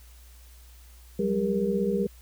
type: tone cluster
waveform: sine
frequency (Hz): 183.5 / 199.3 / 402.1 / 472.4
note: F#3 / G3 / G4 / A#4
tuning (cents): -14 / +29 / +44 / +23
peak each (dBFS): -33 / -27 / -28 / -29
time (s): 1.19-2.07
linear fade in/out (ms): 5
effects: added 60 Hz sine -48 dBFS peak until 2.21 s + white hiss -57 dBFS RMS until 2.21 s